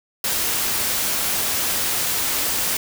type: noise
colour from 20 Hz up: white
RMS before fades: -22 dBFS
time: 0.24-2.77 s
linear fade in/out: 2 ms
effects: none